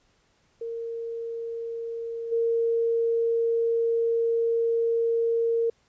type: tone with level steps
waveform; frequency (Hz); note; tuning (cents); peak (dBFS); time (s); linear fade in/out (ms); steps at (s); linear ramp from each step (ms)
sine; 461.2; A#4; -19; -30 / -21; 0.61-5.7; 5; 2.31; 20
effects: pink hiss -66 dBFS RMS until 5.88 s + resampled to 16000 Hz